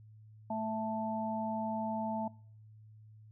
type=harmonic tone; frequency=220 Hz; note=A3; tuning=in tune; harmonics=1 / 3 / 4; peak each=-37 / -38 / -37 dBFS; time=0.5-2.28 s; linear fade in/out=5 ms; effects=noise-tail reverb RT60 0.5 s tail -23 dB re dry + added 108 Hz sine -53 dBFS peak until 3.31 s